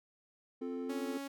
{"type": "chord", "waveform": "triangle", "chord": "F major", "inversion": "second", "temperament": "equal", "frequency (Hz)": [261.6, 349.2, 440], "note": ["C4", "F4", "A4"], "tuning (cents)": [0, 0, 0], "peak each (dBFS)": [-37, -43, -40], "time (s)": [0.61, 1.18], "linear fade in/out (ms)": 10}
{"type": "tone", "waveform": "sawtooth", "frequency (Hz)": 277.2, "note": "C#4", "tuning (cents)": 0, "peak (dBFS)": -36, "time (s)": [0.89, 1.28], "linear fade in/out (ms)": 10}
{"effects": []}